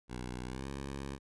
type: tone with pitch glide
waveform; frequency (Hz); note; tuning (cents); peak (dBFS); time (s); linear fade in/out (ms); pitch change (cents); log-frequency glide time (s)
10% pulse; 61.8 to 68.57; B1 to C#2; +2 to -18; -31; 0.08-1.19; 50; +180; 0.45-0.68
effects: resampled to 24000 Hz